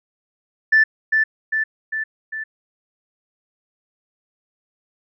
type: tone with echo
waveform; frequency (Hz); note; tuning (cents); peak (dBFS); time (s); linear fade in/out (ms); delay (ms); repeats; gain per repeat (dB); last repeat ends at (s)
sine; 1760; A6; 0; -9; 0.72-0.84; 10; 400; 4; -4; 2.44
effects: tanh soft clip ceiling -6 dBFS